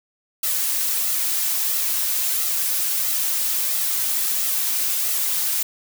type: noise with flanger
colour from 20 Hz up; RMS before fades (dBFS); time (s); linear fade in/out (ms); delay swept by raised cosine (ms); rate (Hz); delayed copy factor
blue; -22; 0.43-5.63; 5; 1.5 to 3.4; 1.5; +0.5
effects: none